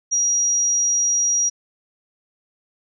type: tone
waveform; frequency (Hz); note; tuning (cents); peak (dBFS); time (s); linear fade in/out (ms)
sine; 5740; F8; +47; -16; 0.11-1.5; 20
effects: none